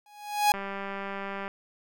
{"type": "tone with exponential growth", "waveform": "45% pulse", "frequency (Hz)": 831, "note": "G#5", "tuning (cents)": 1, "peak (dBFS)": -16, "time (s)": [0.06, 0.52], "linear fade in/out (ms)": 2, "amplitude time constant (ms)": 100}
{"type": "click train", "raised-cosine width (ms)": 0.5, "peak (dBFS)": -21, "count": 186, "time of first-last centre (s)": [0.54, 1.479], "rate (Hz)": 197}
{"effects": []}